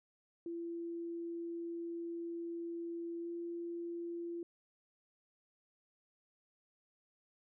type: tone with pitch glide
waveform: sine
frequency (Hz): 338.4 to 341.5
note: E4 to F4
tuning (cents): +45 to -39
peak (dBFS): -39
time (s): 0.46-4.43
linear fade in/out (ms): 2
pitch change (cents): +16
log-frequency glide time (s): 3.2-3.29
effects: none